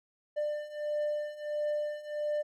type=beating tone pair; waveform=triangle; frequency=595 / 596.5 Hz; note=D5 / D5; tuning=+22 / +27 cents; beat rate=1.5 Hz; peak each=-34 / -31 dBFS; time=0.36-2.43 s; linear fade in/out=20 ms; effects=none